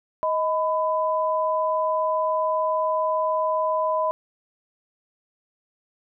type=tone pair together; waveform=sine; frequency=629 / 1001.9 Hz; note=D#5 / B5; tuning=+19 / +25 cents; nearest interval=minor sixth; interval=806 cents; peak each=-23 dBFS; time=0.23-4.11 s; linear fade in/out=0 ms; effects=none